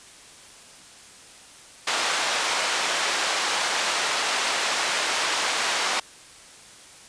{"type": "band-pass noise", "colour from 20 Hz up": "pink", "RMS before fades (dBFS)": -25, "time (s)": [1.87, 6], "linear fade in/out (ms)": 5, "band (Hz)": [780, 6700], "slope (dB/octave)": 12, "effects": ["white hiss -47 dBFS RMS until 7.08 s", "resampled to 22050 Hz"]}